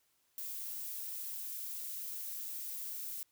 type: noise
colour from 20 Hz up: violet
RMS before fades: -42 dBFS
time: 0.38-3.23 s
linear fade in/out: 0 ms
effects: white hiss -75 dBFS RMS until 3.31 s